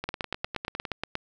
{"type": "two click trains", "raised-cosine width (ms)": 0.3, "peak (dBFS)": [-13, -17], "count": [10, 9], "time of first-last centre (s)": [[0.09, 1.154], [0.04, 0.852]], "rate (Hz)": [8.46, 9.85], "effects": []}